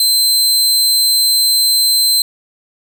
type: tone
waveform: sawtooth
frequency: 4100 Hz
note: C8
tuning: 36 cents flat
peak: -7 dBFS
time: 0-2.22 s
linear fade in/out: 2 ms
effects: none